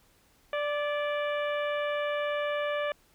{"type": "harmonic tone with a mistuned harmonic", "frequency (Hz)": 587.3, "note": "D5", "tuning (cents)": 0, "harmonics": [1, 2, 3, 4, 5, 6], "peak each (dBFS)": [-29, -36, -37, -40, -43, -49], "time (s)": [0.53, 2.92], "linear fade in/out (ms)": 2, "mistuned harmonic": 3, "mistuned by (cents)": -28, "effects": ["pink hiss -64 dBFS RMS until 3.14 s"]}